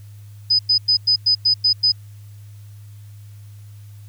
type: tone bursts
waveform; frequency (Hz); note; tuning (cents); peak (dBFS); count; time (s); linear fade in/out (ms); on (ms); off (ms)
sine; 5000; D#8; +8; -12; 8; 0.5-1.921; 10; 91; 99
effects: added 103 Hz sine -37 dBFS peak until 4.08 s + white hiss -56 dBFS RMS until 4.08 s